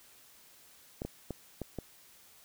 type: clicks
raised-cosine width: 2 ms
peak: -23 dBFS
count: 5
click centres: 1.019 / 1.05 / 1.307 / 1.617 / 1.787 s
effects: white hiss -59 dBFS RMS until 2.44 s